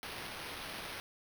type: noise with sample-and-hold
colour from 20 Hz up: white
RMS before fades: -44 dBFS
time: 0.03-1 s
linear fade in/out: 0 ms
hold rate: 7350 Hz
effects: none